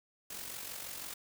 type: noise with amplitude modulation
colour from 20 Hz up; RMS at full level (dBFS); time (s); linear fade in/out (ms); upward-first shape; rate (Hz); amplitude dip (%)
white; -41; 0.3-1.14; 5; sine; 46.1; 55
effects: none